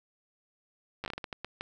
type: slowing click train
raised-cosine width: 0.3 ms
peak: -20 dBFS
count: 11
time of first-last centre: 1.04-1.61 s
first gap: 9 ms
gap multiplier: 1.38
effects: none